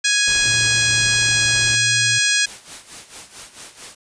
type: harmonic tone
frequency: 830.6 Hz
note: G#5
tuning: in tune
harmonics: 2 / 3 / 4 / 5 / 6 / 7 / 8 / 9 / 10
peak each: -20 / -22 / -23 / -24 / -25 / -25 / -26 / -27 / -27 dBFS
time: 0.04-2.46 s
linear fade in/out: 10 ms
type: noise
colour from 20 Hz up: pink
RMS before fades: -33 dBFS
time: 0.27-1.76 s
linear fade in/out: 10 ms
type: tone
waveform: triangle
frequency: 116.54 Hz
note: A#2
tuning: in tune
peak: -25 dBFS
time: 0.46-2.19 s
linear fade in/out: 10 ms
type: noise with tremolo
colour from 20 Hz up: white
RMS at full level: -34 dBFS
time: 2.46-3.95 s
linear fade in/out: 5 ms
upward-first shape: sine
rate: 4.5 Hz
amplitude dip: 75%
effects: resampled to 22050 Hz